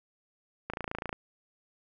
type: click train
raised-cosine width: 0.5 ms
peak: -19 dBFS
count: 13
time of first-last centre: 0.7-1.129 s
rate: 28 Hz
effects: none